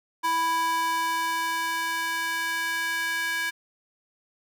square tone with high-pass filter sweep, 329.6 Hz, E4, in tune, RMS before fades -27 dBFS, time 0.23-3.51 s, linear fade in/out 20 ms, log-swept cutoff 960 to 1700 Hz, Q 2.7, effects none

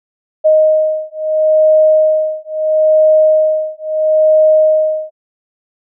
sine beating tone pair, 622.3 / 623.05 Hz, D#5 / D#5, 0 / +2 cents, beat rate 0.75 Hz, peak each -11 dBFS, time 0.44-5.11 s, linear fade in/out 20 ms, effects none

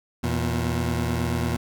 20% pulse tone pair together, 82.17 / 118.7 Hz, E2 / A#2, -5 / +32 cents, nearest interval tritone, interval 637 cents, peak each -21 dBFS, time 0.23-1.57 s, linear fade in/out 10 ms, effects none

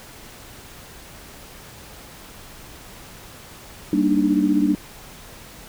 sine chord, Eb major seventh, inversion first, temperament equal with one note detuned, 196 / 233.1 / 293.7 / 309.2 Hz, G3 / Bb3 / D4 / Eb4, 0 / 0 / 0 / -11 cents, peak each -22 / -24 / -18 / -24 dBFS, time 3.93-4.75 s, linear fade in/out 2 ms, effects pink hiss -42 dBFS RMS until 5.68 s

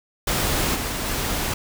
pink noise with level steps, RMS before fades -22 / -27 / -25 dBFS, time 0.27-1.54 s, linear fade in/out 5 ms, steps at 0.74 / 1.05 s, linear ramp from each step 20 ms, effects none

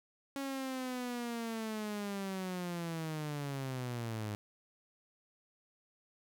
sawtooth linear sweep, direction down, 276.9 to 102.9 Hz, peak -33 dBFS, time 0.36-4.35 s, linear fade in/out 0 ms, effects none

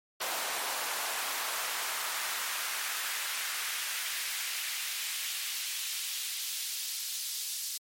pink noise with high-pass filter sweep, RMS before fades -35 dBFS, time 0.2-7.78 s, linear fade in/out 10 ms, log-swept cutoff 700 to 4900 Hz, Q 1.1, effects MP3 64 kbps

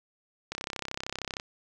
click train, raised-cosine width 0.2 ms, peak -16 dBFS, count 30, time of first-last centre 0.52-1.399 s, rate 33 Hz, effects none

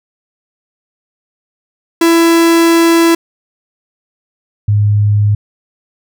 45% pulse / sine tone pair in turn, 333.6 / 103.84 Hz, E4 / G#2, +21 / 0 cents, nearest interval octave + minor sixth, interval 2021 cents, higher first, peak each -6 / -7 dBFS, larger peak first, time 2.01-3.15 / 4.68-5.35 s, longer first, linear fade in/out 5 ms, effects none

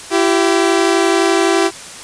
sawtooth tone pair together, 335.4 / 387.2 Hz, E4 / G4, +30 / -21 cents, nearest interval major second, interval 249 cents, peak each -10 dBFS, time 0.1-1.71 s, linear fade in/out 50 ms, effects white hiss -32 dBFS RMS until 2.03 s + resampled to 22050 Hz

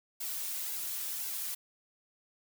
blue noise with flanger, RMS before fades -37 dBFS, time 0.2-1.55 s, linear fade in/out 10 ms, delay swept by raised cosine 1.6 to 3.9 ms, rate 1.9 Hz, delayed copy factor -0.75, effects none

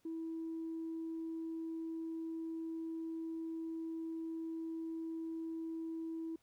sine tone, 326.1 Hz, E4, 19 cents flat, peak -38 dBFS, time 0.05-6.36 s, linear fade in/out 5 ms, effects tanh soft clip ceiling -35 dBFS + pink hiss -75 dBFS RMS until 6.42 s

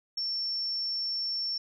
sine tone, 5430 Hz, F8, 50 cents flat, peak -29 dBFS, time 0.17-1.58 s, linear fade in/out 5 ms, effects 11-bit

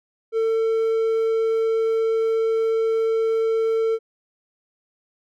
triangle tone, 448.6 Hz, A4, 34 cents sharp, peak -16 dBFS, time 0.32-3.99 s, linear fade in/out 50 ms, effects none

